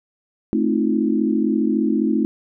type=chord; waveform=sine; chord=F dominant seventh; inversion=first; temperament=just; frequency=218.3 / 261.9 / 314.3 / 349.2 Hz; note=A3 / C4 / Eb4 / F4; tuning=-13 / +2 / +18 / 0 cents; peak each=-20 / -22 / -21 / -25 dBFS; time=0.53-2.25 s; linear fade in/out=0 ms; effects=none